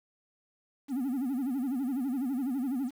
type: tone with vibrato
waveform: triangle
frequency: 261.6 Hz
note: C4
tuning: in tune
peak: -26 dBFS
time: 0.88-2.91 s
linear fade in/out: 50 ms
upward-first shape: sine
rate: 12 Hz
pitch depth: 160 cents each way
effects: tanh soft clip ceiling -22 dBFS + 9-bit